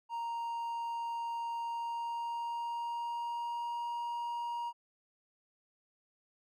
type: tone with pitch glide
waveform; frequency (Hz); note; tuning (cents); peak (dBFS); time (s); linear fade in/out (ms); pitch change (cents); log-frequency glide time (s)
triangle; 932.3 to 946.4; A#5 to A#5; 0 to +26; -33; 0.09-4.73; 50; +26; 1.63-3.85
effects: none